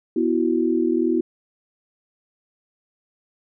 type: chord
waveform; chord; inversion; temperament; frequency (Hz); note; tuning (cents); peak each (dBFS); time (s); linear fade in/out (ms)
sine; B suspended fourth; none; equal; 246.9 / 329.6 / 370; B3 / E4 / F#4; 0 / 0 / 0; -23 / -20 / -23; 0.16-1.21; 5
effects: none